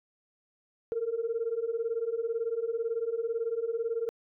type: beating tone pair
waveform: sine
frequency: 448.2 / 466.2 Hz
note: A4 / A#4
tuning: +32 / 0 cents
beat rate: 18 Hz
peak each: -32 / -30 dBFS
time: 0.92-4.09 s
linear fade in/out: 0 ms
effects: tanh soft clip ceiling -22 dBFS